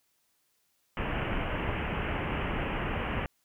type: low-pass noise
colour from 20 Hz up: pink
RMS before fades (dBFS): -32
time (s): 0.97-3.26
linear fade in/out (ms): 2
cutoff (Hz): 3000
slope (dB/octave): 96
effects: white hiss -73 dBFS RMS until 3.44 s